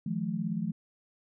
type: tone cluster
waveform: sine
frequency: 159.2 / 176.6 / 215.5 Hz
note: D#3 / F3 / A3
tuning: +40 / +20 / -36 cents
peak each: -36 / -33 / -33 dBFS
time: 0.06-0.72 s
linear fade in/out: 5 ms
effects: none